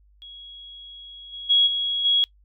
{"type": "tone with level steps", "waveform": "sine", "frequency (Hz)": 3322, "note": "G#7", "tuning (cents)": 0, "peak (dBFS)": [-39, -33, -14, -22, -16], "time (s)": [0.22, 2.24], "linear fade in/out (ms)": 0, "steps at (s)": [1.32, 1.49, 1.66, 2.04], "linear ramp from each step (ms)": 20, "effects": ["noise-tail reverb RT60 0.1 s tail -24 dB re dry", "added 50 Hz sine -54 dBFS peak until 2.44 s"]}